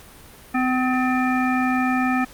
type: harmonic tone with a mistuned harmonic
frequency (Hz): 255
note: C4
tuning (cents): -44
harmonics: 1 / 3 / 5 / 7 / 9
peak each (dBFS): -20 / -25 / -27 / -28 / -30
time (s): 0.54-2.25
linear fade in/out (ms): 10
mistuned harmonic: 9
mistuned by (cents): +72
effects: pink hiss -45 dBFS RMS until 2.33 s + Opus 48 kbps